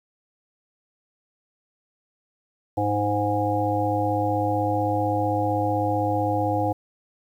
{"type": "harmonic tone with a mistuned harmonic", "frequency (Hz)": 103.83, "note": "G#2", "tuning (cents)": 0, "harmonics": [1, 3, 5, 7, 8], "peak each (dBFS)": [-27, -27, -27, -27, -27], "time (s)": [2.77, 6.73], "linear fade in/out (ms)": 10, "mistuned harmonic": 8, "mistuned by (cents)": -17, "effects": ["9-bit"]}